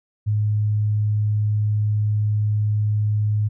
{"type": "tone", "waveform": "sine", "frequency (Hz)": 105.6, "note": "G#2", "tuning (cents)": 29, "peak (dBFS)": -17, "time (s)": [0.26, 3.49], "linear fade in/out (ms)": 20, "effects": []}